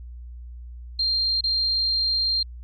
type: tone with dropouts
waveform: sine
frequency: 4186 Hz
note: C8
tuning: in tune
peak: -20 dBFS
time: 0.99-2.43 s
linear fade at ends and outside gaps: 5 ms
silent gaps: 1.409-1.438 s
effects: added 60 Hz sine -36 dBFS peak until 2.63 s